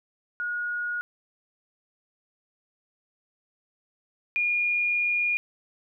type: tone pair in turn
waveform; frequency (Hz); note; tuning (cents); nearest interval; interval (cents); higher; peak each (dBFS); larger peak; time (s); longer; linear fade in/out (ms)
sine; 1444 / 2429; F#6 / D#7; -43 / -42; major sixth; 901; second; -27 / -22; second; 0.4-1.01 / 4.36-5.37; second; 0
effects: none